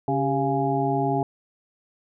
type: harmonic tone with a mistuned harmonic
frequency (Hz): 138.5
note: C#3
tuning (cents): -1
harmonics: 1 / 2 / 3 / 5 / 6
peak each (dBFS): -27 / -27 / -27 / -27 / -27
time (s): 0.08-1.23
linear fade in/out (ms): 2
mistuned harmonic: 3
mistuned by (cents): -75
effects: none